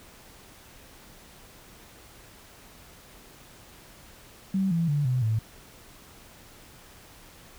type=tone with pitch steps; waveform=sine; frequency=192.2 / 167.32 / 145.66 / 126.8 / 110.39 Hz; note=G3 / E3 / D3 / B2 / A2; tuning=-34 / +26 / -14 / +46 / +6 cents; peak=-22 dBFS; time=4.54-5.39 s; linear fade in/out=5 ms; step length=170 ms; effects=pink hiss -51 dBFS RMS until 7.58 s